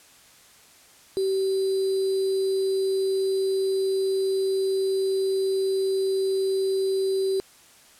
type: tone with sample-and-hold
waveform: sine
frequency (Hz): 384.7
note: G4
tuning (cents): -33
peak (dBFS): -21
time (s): 1.17-7.4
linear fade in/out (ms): 0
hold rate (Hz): 4410
effects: white hiss -53 dBFS RMS until 7.99 s + low-pass 11000 Hz 12 dB/octave